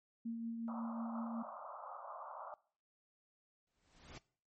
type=tone with tremolo; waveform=sine; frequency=229.8 Hz; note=A#3; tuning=25 cents flat; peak=-37 dBFS; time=0.25-1.43 s; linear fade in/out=10 ms; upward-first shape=triangle; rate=5.5 Hz; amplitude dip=35%
type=band-pass noise; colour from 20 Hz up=white; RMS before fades=-49 dBFS; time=0.68-2.54 s; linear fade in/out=0 ms; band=560 to 1300 Hz; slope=96 dB/octave
type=noise with exponential growth; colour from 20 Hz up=pink; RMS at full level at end=-49 dBFS; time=3.67-4.18 s; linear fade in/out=2 ms; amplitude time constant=110 ms
effects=noise-tail reverb RT60 0.5 s tail -22 dB re dry + MP3 32 kbps